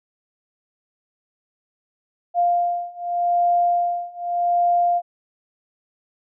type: beating tone pair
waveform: sine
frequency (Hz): 699 / 699.84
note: F5 / F5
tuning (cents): +1 / +3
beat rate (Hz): 0.84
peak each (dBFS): -21 / -20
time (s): 2.34-5.02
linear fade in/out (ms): 50
effects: none